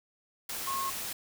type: tone in noise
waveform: sine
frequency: 1082 Hz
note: C#6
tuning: 42 cents flat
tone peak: -31 dBFS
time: 0.67-0.9 s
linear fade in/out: 5 ms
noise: white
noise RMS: -37 dBFS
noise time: 0.49-1.13 s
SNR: +3 dB
effects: none